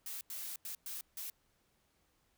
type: noise bursts at uneven times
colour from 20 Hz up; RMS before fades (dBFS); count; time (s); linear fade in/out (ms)
blue; -43; 5; 0.06-0.21 / 0.3-0.56 / 0.65-0.75 / 0.86-1.01 / 1.17-1.3; 2
effects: pink hiss -75 dBFS RMS until 2.37 s